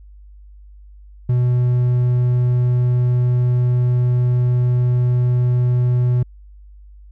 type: tone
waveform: triangle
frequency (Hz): 123.47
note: B2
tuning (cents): 0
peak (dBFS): -11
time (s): 1.29-6.23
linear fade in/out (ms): 5
effects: added 50 Hz sine -39 dBFS peak until 7.11 s